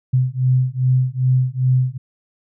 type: beating tone pair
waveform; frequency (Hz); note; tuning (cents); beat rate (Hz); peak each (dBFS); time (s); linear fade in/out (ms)
sine; 127.1 / 129.6; C3 / C3; -50 / -16; 2.5; -17; 0.13-1.98; 10
effects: none